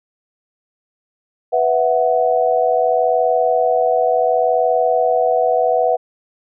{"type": "chord", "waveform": "sine", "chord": "B suspended fourth", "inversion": "none", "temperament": "equal", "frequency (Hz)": [493.9, 659.3, 740], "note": ["B4", "E5", "F#5"], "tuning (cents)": [0, 0, 0], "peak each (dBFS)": -17, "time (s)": [1.52, 5.97], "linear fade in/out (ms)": 20, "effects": []}